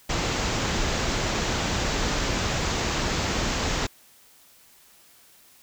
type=low-pass noise; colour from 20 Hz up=pink; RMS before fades=-26 dBFS; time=0.09-3.87 s; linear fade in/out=10 ms; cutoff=7500 Hz; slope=96 dB/octave; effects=white hiss -55 dBFS RMS until 5.62 s